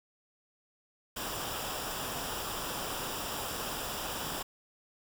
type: noise with comb filter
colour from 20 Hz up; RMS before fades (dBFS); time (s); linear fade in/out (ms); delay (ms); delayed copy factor
pink; -37; 1.16-4.43; 10; 0.47; -0.6
effects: none